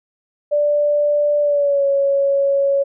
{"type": "tone with pitch glide", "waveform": "sine", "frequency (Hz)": [587.3, 555.9], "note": ["D5", "C#5"], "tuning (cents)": [0, 5], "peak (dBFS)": -13, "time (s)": [0.51, 2.84], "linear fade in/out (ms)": 20, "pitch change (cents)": -95, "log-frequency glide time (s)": [1.41, 1.85], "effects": []}